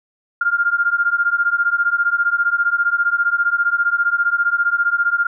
sine beating tone pair, 1396.9 / 1411.9 Hz, F6 / F6, 0 / +18 cents, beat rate 15 Hz, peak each -17 / -18 dBFS, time 0.41-5.27 s, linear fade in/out 5 ms, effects none

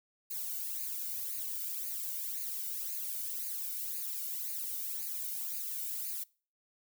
violet noise with flanger, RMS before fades -38 dBFS, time 0.3-6.24 s, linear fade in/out 10 ms, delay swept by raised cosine 0.44 to 1.39 ms, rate 1.9 Hz, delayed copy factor +0.8, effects noise-tail reverb RT60 0.4 s tail -24 dB re dry

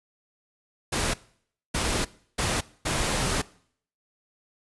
pink noise bursts at uneven times, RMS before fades -26 dBFS, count 4, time 0.92-1.14 / 1.74-2.05 / 2.38-2.61 / 2.85-3.42 s, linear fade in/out 10 ms, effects noise-tail reverb RT60 0.6 s tail -21 dB re dry + resampled to 24000 Hz

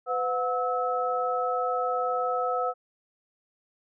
sine tone cluster, 504 / 725 / 1297 Hz, B4 / F#5 / E6, +35 / -35 / -28 cents, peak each -29 dBFS, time 0.06-2.74 s, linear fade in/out 50 ms, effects none

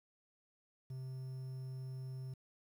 triangle tone with quantisation, 130.3 Hz, C3, 7 cents flat, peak -40 dBFS, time 0.9-2.34 s, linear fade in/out 5 ms, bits 11, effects none

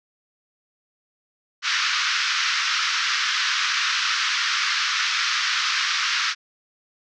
pink band-pass noise, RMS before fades -23 dBFS, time 1.62-6.35 s, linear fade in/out 50 ms, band 1200 to 5900 Hz, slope 48 dB/octave, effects none

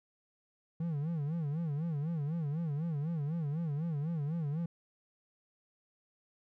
triangle tone with vibrato, 155.56 Hz, D#3, in tune, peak -30 dBFS, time 0.8-4.66 s, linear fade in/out 5 ms, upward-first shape sine, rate 4 Hz, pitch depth 170 cents each way, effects none

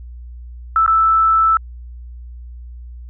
sine tone with dropouts, 1318.5 Hz, E6, in tune, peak -10 dBFS, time 0.76-1.57 s, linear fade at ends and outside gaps 1 ms, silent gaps 0.863-0.878 s, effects added 60 Hz sine -31 dBFS peak until 3.09 s

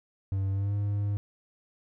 triangle tone with pitch glide, 97 to 101.94 Hz, G2 to G#2, -18 to -32 cents, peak -24 dBFS, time 0.32-1.17 s, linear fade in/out 0 ms, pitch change +86 cents, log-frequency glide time 0.51-0.74 s, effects none

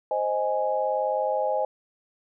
sine chord, Ab major, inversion first, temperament equal, 523.3 / 622.3 / 830.6 Hz, C5 / Eb5 / Ab5, 0 / 0 / 0 cents, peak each -27 dBFS, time 0.11-1.65 s, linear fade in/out 2 ms, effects none

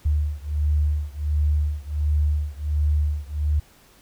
sine beating tone pair, 74 / 75.4 Hz, D2 / D2, +14 / +46 cents, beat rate 1.4 Hz, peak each -22 / -23 dBFS, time 0.05-3.6 s, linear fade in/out 10 ms, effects pink hiss -54 dBFS RMS until 4.01 s

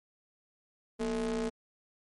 square ring-modulated tone, 103.83 Hz, G#2, in tune, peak -28 dBFS, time 0.99-1.5 s, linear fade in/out 20 ms, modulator 341 Hz, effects MP3 48 kbps

